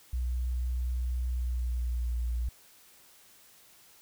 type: tone with pitch glide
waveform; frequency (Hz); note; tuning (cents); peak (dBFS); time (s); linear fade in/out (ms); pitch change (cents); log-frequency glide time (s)
sine; 61.8 to 59.45; B1 to A#1; +2 to +35; -28; 0.13-2.49; 5; -67; 1.29-2.16
effects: white hiss -58 dBFS RMS until 4.01 s